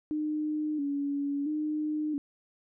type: tone with vibrato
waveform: sine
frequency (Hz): 293.7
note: D4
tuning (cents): 0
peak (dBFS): -28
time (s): 0.11-2.18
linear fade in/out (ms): 0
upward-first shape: square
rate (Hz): 0.74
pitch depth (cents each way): 62
effects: none